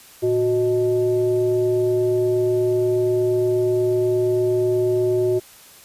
sine tone with frequency modulation, 368.3 Hz, F#4, 8 cents flat, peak -16 dBFS, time 0.22-5.4 s, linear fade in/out 20 ms, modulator 255 Hz, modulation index 0.53, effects white hiss -46 dBFS RMS until 5.84 s + resampled to 32000 Hz

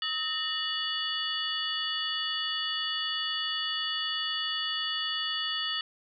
sine tone cluster, 1273 / 1834 / 2921 / 3442 / 4506 Hz, D#6 / A#6 / F#7 / A7 / C#8, +39 / -29 / -23 / -39 / +28 cents, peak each -39 / -37 / -32 / -35 / -38 dBFS, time 0.02-5.81 s, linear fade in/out 2 ms, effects none

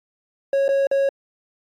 triangle tone with dropouts, 550 Hz, C#5, 14 cents flat, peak -14 dBFS, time 0.53-1.09 s, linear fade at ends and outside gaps 2 ms, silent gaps 0.681-0.689 / 0.87-0.913 s, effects AAC 64 kbps

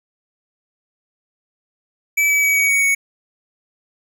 square tone with pitch steps, 2304 / 2288 / 2272 / 2257 / 2241 / 2226 Hz, D7 / D7 / C#7 / C#7 / C#7 / C#7, -34 / -46 / +42 / +31 / +18 / +7 cents, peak -14 dBFS, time 2.17-2.95 s, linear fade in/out 10 ms, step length 130 ms, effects none

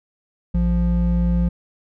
triangle tone pair together, 58.27 / 174.61 Hz, A#1 / F3, 0 / 0 cents, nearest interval octave + perfect fifth, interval 1900 cents, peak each -16 dBFS, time 0.54-1.49 s, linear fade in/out 10 ms, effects none

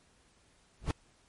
brown noise with exponential growth, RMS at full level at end -21 dBFS, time 0.8-0.91 s, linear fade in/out 1 ms, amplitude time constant 23 ms, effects pink hiss -66 dBFS RMS until 1.28 s + MP3 48 kbps

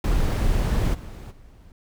brown noise with level steps, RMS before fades -21 / -36 / -48 dBFS, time 0.04-1.72 s, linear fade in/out 2 ms, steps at 0.93 / 1.3 s, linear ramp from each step 20 ms, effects none

